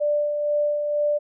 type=tone with tremolo; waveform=sine; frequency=590 Hz; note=D5; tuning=8 cents sharp; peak=-18 dBFS; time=0-1.19 s; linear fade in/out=20 ms; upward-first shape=sine; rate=2.1 Hz; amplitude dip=40%; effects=none